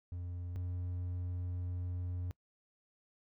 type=tone pair in turn; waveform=triangle; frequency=88.2 / 89.28 Hz; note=F2 / F2; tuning=+18 / +39 cents; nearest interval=unison; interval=21 cents; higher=second; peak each=-37 / -34 dBFS; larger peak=second; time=0.12-0.56 / 0.56-2.31 s; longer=second; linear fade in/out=0 ms; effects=noise-tail reverb RT60 0.1 s tail -23 dB re dry